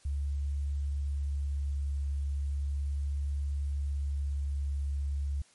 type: tone with vibrato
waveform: sine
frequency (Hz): 70.7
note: C#2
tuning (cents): +35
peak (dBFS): -29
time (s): 0.05-5.42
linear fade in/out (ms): 5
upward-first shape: triangle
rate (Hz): 0.37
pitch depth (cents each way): 9
effects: white hiss -62 dBFS RMS until 5.54 s + MP3 48 kbps